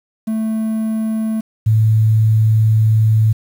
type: tone pair in turn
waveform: triangle / sine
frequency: 220 / 109.68 Hz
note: A3 / A2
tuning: 0 / -5 cents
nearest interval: octave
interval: 1205 cents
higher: first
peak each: -14 / -9 dBFS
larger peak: second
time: 0.27-1.41 / 1.66-3.33 s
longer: second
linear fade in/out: 10 ms
effects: 7-bit